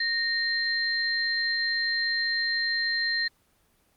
sine tone pair together, 1851 / 4155 Hz, A#6 / C8, -13 / -13 cents, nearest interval octave + major second, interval 1400 cents, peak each -26 / -28 dBFS, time 0-3.28 s, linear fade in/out 5 ms, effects pink hiss -66 dBFS RMS until 3.96 s + Opus 24 kbps

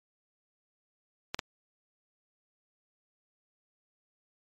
clicks, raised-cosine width 0.2 ms, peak -14 dBFS, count 2, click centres 1.345 / 1.392 s, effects MP3 64 kbps

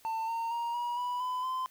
triangle tone with pitch steps, 896 / 916.9 / 938.4 / 960.3 / 982.8 / 1005.7 / 1029.2 Hz, A5 / A#5 / A#5 / B5 / B5 / B5 / C6, +31 / -29 / +11 / -49 / -9 / +31 / -29 cents, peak -29 dBFS, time 0.05-1.66 s, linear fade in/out 0 ms, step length 230 ms, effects white hiss -61 dBFS RMS until 1.7 s

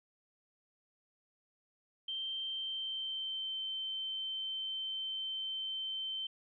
sine tone with pitch glide, 3136 to 3098 Hz, G7 to G7, 0 to -21 cents, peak -36 dBFS, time 2.08-6.27 s, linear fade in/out 5 ms, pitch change -21 cents, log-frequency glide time 2.43-3.59 s, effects none

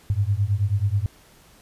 sine beating tone pair, 96.4 / 105.7 Hz, G2 / G#2, -28 / +31 cents, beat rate 9.3 Hz, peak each -22 dBFS, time 0.1-1.06 s, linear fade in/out 0 ms, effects pink hiss -53 dBFS RMS until 1.61 s + resampled to 32000 Hz

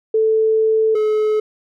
sine / triangle tone pair in turn, 440 / 429 Hz, A4 / A4, 0 / -44 cents, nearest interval unison, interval 44 cents, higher first, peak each -12 dBFS, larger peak neither, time 0.14-0.95 / 0.95-1.4 s, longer first, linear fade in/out 5 ms, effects none

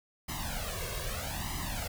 pink noise with flanger, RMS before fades -36 dBFS, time 0.28-1.88 s, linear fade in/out 10 ms, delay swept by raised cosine 0.99 to 1.86 ms, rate 0.8 Hz, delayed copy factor +1, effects none

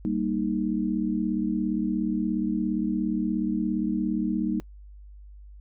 sine chord, Eb major, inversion first, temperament equal, 196 / 233.1 / 311.1 Hz, G3 / Bb3 / Eb4, 0 / 0 / 0 cents, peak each -28 dBFS, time 0.05-4.6 s, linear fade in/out 0 ms, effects noise-tail reverb RT60 0.1 s tail -25 dB re dry + added 50 Hz sine -43 dBFS peak until 5.6 s

